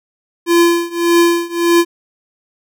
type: tone with tremolo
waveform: square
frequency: 341.7 Hz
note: F4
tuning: 38 cents flat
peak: -7 dBFS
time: 0.46-1.85 s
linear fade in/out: 50 ms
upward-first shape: triangle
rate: 1.7 Hz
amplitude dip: 95%
effects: none